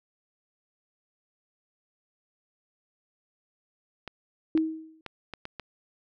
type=clicks; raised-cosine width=0.3 ms; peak=-21 dBFS; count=6; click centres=4.077 / 4.576 / 5.063 / 5.337 / 5.454 / 5.597 s
type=tone with exponential decay; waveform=sine; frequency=318.3 Hz; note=D#4; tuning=39 cents sharp; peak=-18 dBFS; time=4.55-5.01 s; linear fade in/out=2 ms; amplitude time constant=99 ms
effects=none